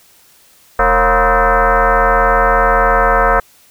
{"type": "tone with frequency modulation", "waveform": "sine", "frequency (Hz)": 293.7, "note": "D4", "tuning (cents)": 0, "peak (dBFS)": -8, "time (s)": [0.79, 3.4], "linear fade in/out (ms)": 5, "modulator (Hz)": 251, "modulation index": 5.4, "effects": ["white hiss -48 dBFS RMS until 3.7 s"]}